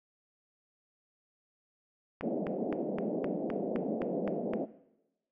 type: click train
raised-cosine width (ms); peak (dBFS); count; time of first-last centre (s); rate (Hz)
0.5; -23; 10; 2.21-4.536; 3.87
type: band-pass noise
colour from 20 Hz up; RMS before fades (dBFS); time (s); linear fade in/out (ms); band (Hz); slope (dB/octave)
pink; -34; 2.22-4.66; 20; 180 to 670; 48
effects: noise-tail reverb RT60 0.9 s tail -17 dB re dry